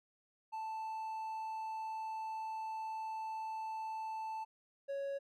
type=tone pair in turn; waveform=triangle; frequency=881 / 555 Hz; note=A5 / C#5; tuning=+2 / +2 cents; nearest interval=minor sixth; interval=800 cents; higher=first; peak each=-37 / -35 dBFS; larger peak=second; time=0.52-4.45 / 4.88-5.19 s; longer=first; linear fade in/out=20 ms; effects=none